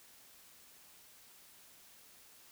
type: silence
effects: white hiss -60 dBFS RMS until 2.51 s